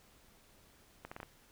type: accelerating click train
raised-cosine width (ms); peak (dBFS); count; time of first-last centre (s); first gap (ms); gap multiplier
0.5; -29; 5; 1.05-1.23; 65; 0.76
effects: pink hiss -64 dBFS RMS until 1.51 s